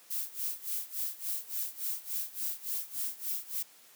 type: noise with tremolo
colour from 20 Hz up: violet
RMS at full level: -33 dBFS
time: 0.1-3.63 s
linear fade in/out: 10 ms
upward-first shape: sine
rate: 3.5 Hz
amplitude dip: 90%
effects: white hiss -58 dBFS RMS until 3.95 s + high-pass 200 Hz 12 dB/octave